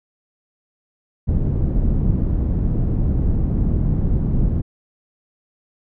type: low-pass noise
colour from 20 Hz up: pink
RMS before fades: -18 dBFS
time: 1.27-4.62 s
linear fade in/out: 20 ms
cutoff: 200 Hz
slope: 12 dB/octave
effects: none